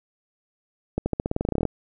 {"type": "accelerating click train", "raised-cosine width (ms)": 2, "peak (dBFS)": -10, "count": 16, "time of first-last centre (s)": [0.98, 1.653], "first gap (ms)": 80, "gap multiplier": 0.91, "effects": []}